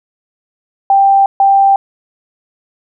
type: tone bursts at uneven times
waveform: sine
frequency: 787 Hz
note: G5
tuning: 7 cents sharp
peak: -5 dBFS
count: 2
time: 0.9-1.26 / 1.4-1.76 s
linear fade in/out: 2 ms
effects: none